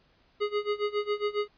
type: tone with tremolo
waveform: square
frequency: 415.3 Hz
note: G#4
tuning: in tune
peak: -25 dBFS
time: 0.4-1.48 s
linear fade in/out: 20 ms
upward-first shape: sine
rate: 7.3 Hz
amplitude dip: 90%
effects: pink hiss -65 dBFS RMS until 1.57 s + resampled to 11025 Hz